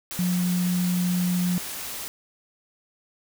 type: tone in noise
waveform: sine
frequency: 178.9 Hz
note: F3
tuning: 42 cents sharp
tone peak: -21 dBFS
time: 0.19-1.58 s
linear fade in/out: 0 ms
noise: white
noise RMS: -34 dBFS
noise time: 0.11-2.08 s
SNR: +10 dB
effects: none